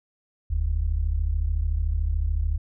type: tone pair together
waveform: sine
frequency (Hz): 43.05 / 76.7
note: F1 / D#2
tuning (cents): -24 / -24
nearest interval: minor seventh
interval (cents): 1000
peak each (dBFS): -24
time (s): 0.5-2.58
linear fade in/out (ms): 10
effects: none